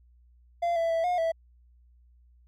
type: tone with pitch steps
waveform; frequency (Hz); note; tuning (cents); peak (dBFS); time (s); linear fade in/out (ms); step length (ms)
triangle; 688 / 665 / 659 / 716 / 657; F5 / E5 / E5 / F5 / E5; -26 / +15 / -1 / +43 / -6; -22; 0.62-1.32; 10; 140
effects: added 60 Hz sine -56 dBFS peak until 2.47 s